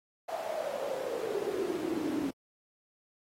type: noise with high-pass filter sweep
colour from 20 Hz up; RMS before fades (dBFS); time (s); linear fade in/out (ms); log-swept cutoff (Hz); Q
brown; -34; 0.28-2.31; 10; 710 to 270; 9.9
effects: AAC 48 kbps